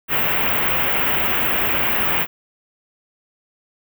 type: band-stop noise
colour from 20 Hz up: white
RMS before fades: -19 dBFS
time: 0.08-2.27 s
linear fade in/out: 50 ms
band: 3000 to 16000 Hz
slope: 48 dB/octave
effects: none